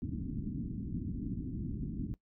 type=low-pass noise; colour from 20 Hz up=white; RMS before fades=-38 dBFS; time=0.02-2.14 s; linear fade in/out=0 ms; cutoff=290 Hz; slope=48 dB/octave; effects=noise-tail reverb RT60 0.1 s tail -20 dB re dry